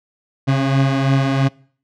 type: beating tone pair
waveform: 30% pulse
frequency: 135.1 / 138.1 Hz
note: C#3 / C#3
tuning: -44 / -6 cents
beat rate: 3 Hz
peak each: -12 / -18 dBFS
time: 0.47-1.49 s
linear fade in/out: 20 ms
effects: noise-tail reverb RT60 0.5 s tail -24 dB re dry + low-pass 4000 Hz 12 dB/octave

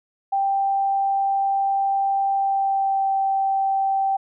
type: tone with pitch glide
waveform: sine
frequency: 786 to 778.8 Hz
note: G5 to G5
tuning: +4 to -12 cents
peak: -18 dBFS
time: 0.32-4.17 s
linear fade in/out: 10 ms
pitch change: -16 cents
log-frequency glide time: 2.34-3.11 s
effects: none

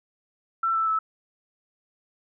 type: tone with pitch steps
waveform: sine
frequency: 1341 / 1323.3 / 1305.8 Hz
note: E6 / E6 / E6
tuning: +29 / +6 / -17 cents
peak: -21 dBFS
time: 0.63-0.99 s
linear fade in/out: 5 ms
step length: 120 ms
effects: none

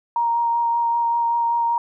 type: tone with vibrato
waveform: sine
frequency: 936 Hz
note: A#5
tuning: 7 cents sharp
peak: -17 dBFS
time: 0.16-1.78 s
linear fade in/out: 2 ms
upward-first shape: sine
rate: 5.2 Hz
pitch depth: 11 cents each way
effects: none

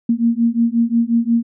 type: beating tone pair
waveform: sine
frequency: 230 / 235.6 Hz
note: A#3 / A#3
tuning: -23 / +19 cents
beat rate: 5.6 Hz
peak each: -16 dBFS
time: 0.09-1.43 s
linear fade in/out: 5 ms
effects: none

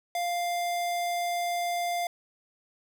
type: tone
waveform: square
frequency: 698.5 Hz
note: F5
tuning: in tune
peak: -28 dBFS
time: 0.15-2.07 s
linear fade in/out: 2 ms
effects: none

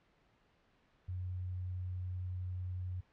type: tone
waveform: sine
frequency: 91.1 Hz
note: F#2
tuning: 26 cents flat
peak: -37 dBFS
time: 1.08-3.01 s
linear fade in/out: 10 ms
effects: pink hiss -71 dBFS RMS until 3.12 s + low-pass 3000 Hz 12 dB/octave

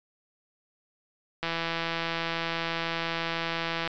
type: click train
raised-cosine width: 0.3 ms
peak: -14 dBFS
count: 407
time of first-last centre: 1.43-3.876 s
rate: 166 Hz
effects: resampled to 16000 Hz

